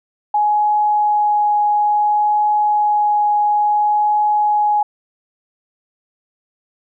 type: tone with vibrato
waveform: sine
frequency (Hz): 837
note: G#5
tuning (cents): +13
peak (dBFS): -12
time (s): 0.34-4.83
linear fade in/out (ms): 5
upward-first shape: triangle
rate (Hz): 0.58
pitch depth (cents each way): 8
effects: none